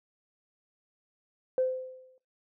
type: tone with exponential decay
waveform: sine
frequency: 515 Hz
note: C5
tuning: 28 cents flat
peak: -21 dBFS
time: 1.58-2.18 s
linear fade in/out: 1 ms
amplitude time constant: 130 ms
effects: noise-tail reverb RT60 0.3 s tail -19 dB re dry + tanh soft clip ceiling -17 dBFS